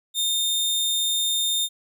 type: tone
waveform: sawtooth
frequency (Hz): 3638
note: A#7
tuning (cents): -43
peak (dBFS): -18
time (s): 0.14-1.69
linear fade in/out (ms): 50
effects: none